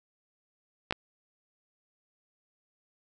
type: clicks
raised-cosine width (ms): 0.3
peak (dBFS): -11 / -15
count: 2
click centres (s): 0.909 / 0.925
effects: none